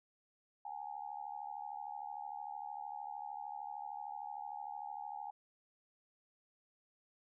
sine tone with amplitude modulation, 823 Hz, G#5, 16 cents flat, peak -38 dBFS, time 0.65-5.31 s, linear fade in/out 5 ms, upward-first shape sine, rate 73.2 Hz, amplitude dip 95%, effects none

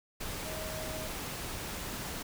sine tone in noise, 630 Hz, D#5, 21 cents sharp, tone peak -42 dBFS, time 0.45-1.08 s, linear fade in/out 10 ms, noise pink, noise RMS -39 dBFS, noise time 0.2-2.23 s, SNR -6 dB, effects none

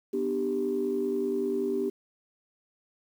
sine chord, G major, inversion first, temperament equal with one note detuned, 246.9 / 297.2 / 392 Hz, B3 / D4 / G4, 0 / +21 / 0 cents, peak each -32 / -33 / -27 dBFS, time 0.13-1.9 s, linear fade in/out 10 ms, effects tanh soft clip ceiling -18 dBFS + 9-bit

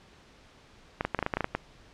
clicks, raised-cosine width 0.5 ms, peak -12 dBFS, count 11, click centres 1.009 / 1.05 / 1.147 / 1.19 / 1.227 / 1.264 / 1.338 / 1.37 / 1.407 / 1.444 / 1.55 s, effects pink hiss -56 dBFS RMS until 1.93 s + low-pass 5000 Hz 12 dB/octave

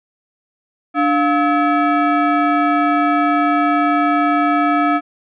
sine tone with frequency modulation, 293.7 Hz, D4, in tune, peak -12 dBFS, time 0.94-5.01 s, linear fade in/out 50 ms, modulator 998 Hz, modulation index 1.3, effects none

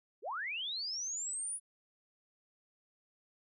sine linear sweep, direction up, 329.6 to 9956 Hz, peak -36 dBFS, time 0.22-1.6 s, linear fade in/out 50 ms, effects none

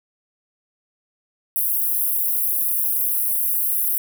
pink high-pass noise, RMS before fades -21 dBFS, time 1.56-3.98 s, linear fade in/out 0 ms, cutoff 11000 Hz, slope 48 dB/octave, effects none

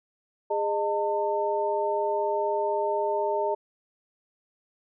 sine tone cluster, 410.4 / 615 / 899 Hz, G#4 / D#5 / A5, -21 / -20 / +37 cents, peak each -28 dBFS, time 0.5-3.55 s, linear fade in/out 10 ms, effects none

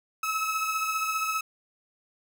30% pulse beating tone pair, 1290 / 1305 Hz, E6 / E6, -38 / -18 cents, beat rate 15 Hz, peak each -25 / -31 dBFS, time 0.23-1.41 s, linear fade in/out 5 ms, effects none

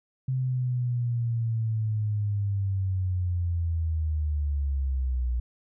sine linear sweep, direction down, 130.81 to 59.7 Hz, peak -24 dBFS, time 0.28-5.4 s, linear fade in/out 5 ms, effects none

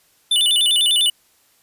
square tone with vibrato, 3232 Hz, G#7, 48 cents flat, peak -14 dBFS, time 0.31-1.1 s, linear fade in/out 5 ms, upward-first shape square, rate 10 Hz, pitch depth 160 cents each way, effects white hiss -58 dBFS RMS until 1.62 s + resampled to 32000 Hz

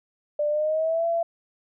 sine tone with pitch glide, 593 to 673.4 Hz, D5 to E5, +17 to +37 cents, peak -21 dBFS, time 0.39-1.23 s, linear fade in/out 5 ms, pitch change +220 cents, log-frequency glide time 0.49-1.06 s, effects none

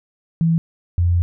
sine tone pair in turn, 164.81 / 87.06 Hz, E3 / F2, 0 / -5 cents, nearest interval major seventh, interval 1105 cents, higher first, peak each -13 dBFS, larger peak neither, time 0.41-0.58 / 0.98-1.22 s, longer second, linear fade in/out 0 ms, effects none

